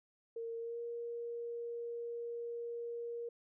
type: tone with pitch glide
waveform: sine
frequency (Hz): 460 to 470.5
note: A#4 to A#4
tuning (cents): -23 to +16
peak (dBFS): -39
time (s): 0.36-3.29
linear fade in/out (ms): 5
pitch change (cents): +39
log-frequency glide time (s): 0.58-0.79
effects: none